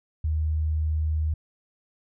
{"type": "tone", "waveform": "sine", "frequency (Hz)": 77.78, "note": "D#2", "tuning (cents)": 0, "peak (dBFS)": -22, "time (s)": [0.24, 1.34], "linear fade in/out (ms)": 5, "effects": []}